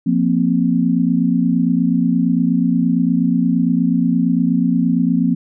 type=chord; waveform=sine; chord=F suspended fourth; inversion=none; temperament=equal; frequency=174.61 / 233.1 / 261.6 Hz; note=F3 / Bb3 / C4; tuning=0 / 0 / 0 cents; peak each=-17 dBFS; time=0.06-5.35 s; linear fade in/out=10 ms; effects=none